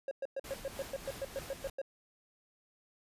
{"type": "tone bursts", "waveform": "triangle", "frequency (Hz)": 544, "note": "C#5", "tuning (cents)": -33, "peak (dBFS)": -32, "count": 13, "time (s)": [0.08, 1.816], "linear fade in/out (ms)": 2, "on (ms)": 32, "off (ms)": 110}
{"type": "noise with tremolo", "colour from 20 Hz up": "pink", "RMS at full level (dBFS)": -46, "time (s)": [0.44, 1.7], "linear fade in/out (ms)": 5, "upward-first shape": "sine", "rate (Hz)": 3.3, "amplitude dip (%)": 40}
{"effects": ["resampled to 32000 Hz"]}